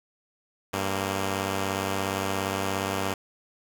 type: tone pair together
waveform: 5% pulse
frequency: 97.2 / 231.2 Hz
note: G2 / A#3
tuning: -14 / -14 cents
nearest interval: octave + minor third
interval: 1500 cents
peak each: -16 / -22 dBFS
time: 0.73-3.14 s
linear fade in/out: 5 ms
effects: none